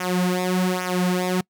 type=tone with flanger; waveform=sawtooth; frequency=182.1 Hz; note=F#3; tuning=27 cents flat; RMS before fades=-22 dBFS; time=0-1.41 s; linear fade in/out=5 ms; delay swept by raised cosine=0.23 to 4.83 ms; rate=1.2 Hz; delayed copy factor=-0.8; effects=noise-tail reverb RT60 0.1 s tail -26 dB re dry